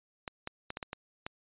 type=clicks; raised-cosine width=0.3 ms; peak=-21 dBFS; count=7; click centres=0.278 / 0.474 / 0.704 / 0.771 / 0.828 / 0.931 / 1.265 s; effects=resampled to 8000 Hz